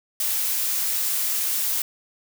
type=noise; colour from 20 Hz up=blue; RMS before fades=-24 dBFS; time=0.2-1.82 s; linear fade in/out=2 ms; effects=none